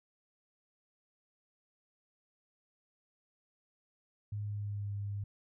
sine tone with pitch glide, 103.83 to 101.28 Hz, G#2 to G#2, 0 to -43 cents, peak -35 dBFS, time 4.32-5.24 s, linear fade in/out 5 ms, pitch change -43 cents, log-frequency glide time 4.44-4.93 s, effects none

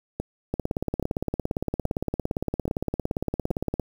two click trains, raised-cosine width 2 ms, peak -12 / -14 dBFS, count 58 / 5, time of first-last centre 0.54-3.797 / 0.2-3.506 s, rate 17.5 / 1.21 Hz, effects 7-bit

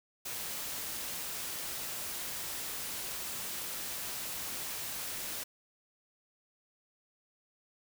white noise, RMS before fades -39 dBFS, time 0.25-5.44 s, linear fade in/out 10 ms, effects none

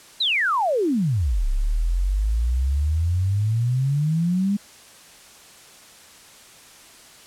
sine exponential two-way sweep, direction down then up, 4186 to 33 to 206.5 Hz, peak -18 dBFS, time 0.2-4.57 s, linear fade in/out 10 ms, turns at 1.47 s, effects white hiss -47 dBFS RMS until 7.26 s + low-pass 10000 Hz 12 dB/octave

